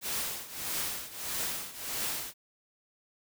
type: noise with tremolo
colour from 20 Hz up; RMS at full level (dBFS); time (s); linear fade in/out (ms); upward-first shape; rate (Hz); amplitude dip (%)
white; -32; 0.01-2.34; 50; triangle; 1.6; 85
effects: none